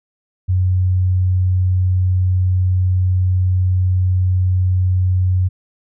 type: tone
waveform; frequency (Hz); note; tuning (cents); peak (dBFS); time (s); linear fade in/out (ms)
sine; 92; F#2; -9; -12; 0.48-5.49; 20
effects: none